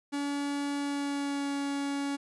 45% pulse tone with pitch glide, 284.8 to 281.2 Hz, C#4 to C#4, +47 to +25 cents, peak -30 dBFS, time 0.12-2.17 s, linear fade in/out 20 ms, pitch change -22 cents, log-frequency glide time 0.78-1.54 s, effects resampled to 24000 Hz + 12-bit

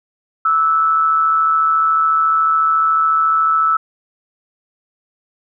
sine tone with amplitude modulation, 1312 Hz, E6, 9 cents flat, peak -9 dBFS, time 0.45-3.77 s, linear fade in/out 5 ms, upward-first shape sine, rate 154 Hz, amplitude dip 50%, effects none

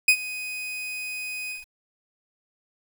40% pulse tone with ADSR envelope, 2500 Hz, D#7, 8 cents sharp, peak -11 dBFS, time 0.08-1.66 s, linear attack 5 ms, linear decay 73 ms, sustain -19 dB, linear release 150 ms, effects 8-bit

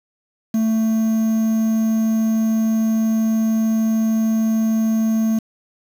triangle tone with quantisation, 221.7 Hz, A3, 13 cents sharp, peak -13 dBFS, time 0.54-5.39 s, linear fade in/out 5 ms, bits 6, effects none

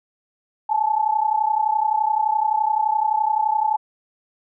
sine tone pair together, 848.3 / 880 Hz, G#5 / A5, +36 / 0 cents, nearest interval minor second, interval 64 cents, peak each -20 dBFS, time 0.69-3.77 s, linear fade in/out 10 ms, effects none

